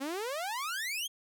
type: exponential sweep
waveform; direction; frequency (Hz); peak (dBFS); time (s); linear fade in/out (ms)
sawtooth; up; 259.5 to 3322; -30; 0-1.08; 20
effects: none